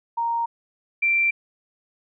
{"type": "tone pair in turn", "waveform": "sine", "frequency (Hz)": [931, 2354], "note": ["A#5", "D7"], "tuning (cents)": [-2, 3], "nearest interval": "octave + major third", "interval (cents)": 1605, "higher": "second", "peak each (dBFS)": [-21, -17], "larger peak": "second", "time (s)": [[0.17, 0.46], [1.02, 1.31]], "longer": "neither", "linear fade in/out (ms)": 10, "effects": []}